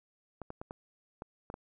clicks, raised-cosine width 1 ms, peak -27 dBFS, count 7, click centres 0.417 / 0.504 / 0.615 / 0.709 / 1.221 / 1.501 / 1.541 s, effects none

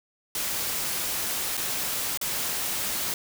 white noise with dropouts, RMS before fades -29 dBFS, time 0.35-3.14 s, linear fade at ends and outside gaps 2 ms, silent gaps 1.57-1.575 / 2.174-2.213 s, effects none

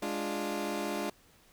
20% pulse chord, D diminished, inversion second, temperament equal, 207.7 / 293.7 / 349.2 Hz, Ab3 / D4 / F4, 0 / 0 / 0 cents, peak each -32 dBFS, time 0.02-1.1 s, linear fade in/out 5 ms, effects pink hiss -62 dBFS RMS until 1.52 s

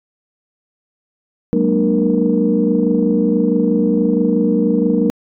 sine tone cluster, 187.6 / 212.2 / 238.3 / 299.7 / 469.4 Hz, F#3 / G#3 / A#3 / D4 / A#4, +24 / +38 / +38 / +35 / +12 cents, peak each -18 dBFS, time 1.53-5.1 s, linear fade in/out 0 ms, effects tanh soft clip ceiling -2 dBFS

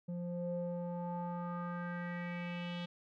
square tone with low-pass filter sweep, 174.61 Hz, F3, in tune, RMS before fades -40 dBFS, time 0.08-2.86 s, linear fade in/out 10 ms, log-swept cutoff 370 to 3400 Hz, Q 4, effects none

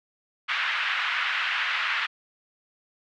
pink band-pass noise, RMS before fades -27 dBFS, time 0.48-2.07 s, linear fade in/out 20 ms, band 1300 to 3000 Hz, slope 24 dB/octave, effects none

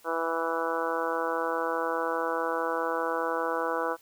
harmonic tone, 164.81 Hz, E3, in tune, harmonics 2 / 3 / 4 / 5 / 6 / 7 / 8 / 9, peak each -37 / -31 / -36 / -37 / -34 / -36 / -36 / -36 dBFS, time 0.04-3.97 s, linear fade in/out 50 ms, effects white hiss -59 dBFS RMS until 4.01 s

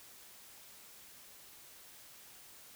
silence, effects white hiss -56 dBFS RMS until 2.75 s

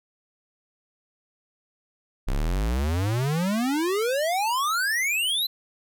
square exponential sweep, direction up, 30.41 to 4115 Hz, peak -23 dBFS, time 2.27-5.47 s, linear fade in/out 10 ms, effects none

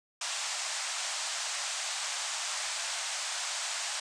white band-pass noise, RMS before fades -35 dBFS, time 0.21-4 s, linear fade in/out 5 ms, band 620 to 8600 Hz, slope 48 dB/octave, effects resampled to 22050 Hz

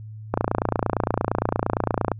click train, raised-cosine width 1 ms, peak -6 dBFS, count 52, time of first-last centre 0.34-2.117 s, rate 28.7 Hz, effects added 108 Hz sine -35 dBFS peak until 2.19 s

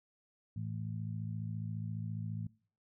harmonic tone, 54.6 Hz, A1, 13 cents flat, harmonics 2 / 3 / 4, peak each -38 / -42 / -47 dBFS, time 0.56-2.47 s, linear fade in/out 5 ms, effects noise-tail reverb RT60 0.5 s tail -24 dB re dry

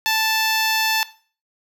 10% pulse tone, 880 Hz, A5, in tune, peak -9 dBFS, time 0.06-1.03 s, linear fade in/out 0 ms, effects noise-tail reverb RT60 0.4 s tail -17 dB re dry

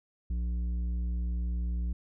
sine tone with tanh clipping, 59.6 Hz, A#1, 39 cents sharp, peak -30 dBFS, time 0.3-1.93 s, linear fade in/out 5 ms, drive 8 dB, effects none

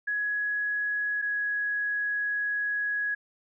sine tone pair in turn, 1676 / 1669.9 Hz, G#6 / G#6, +15 / +9 cents, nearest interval unison, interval 6 cents, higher first, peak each -26 dBFS, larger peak neither, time 0.07-1.22 / 1.22-3.15 s, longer second, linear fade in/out 10 ms, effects none

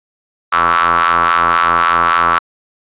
sawtooth ring-modulated tone, 84.7 Hz, E2, 48 cents sharp, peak -3 dBFS, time 0.52-2.39 s, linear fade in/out 10 ms, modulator 1230 Hz, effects resampled to 8000 Hz

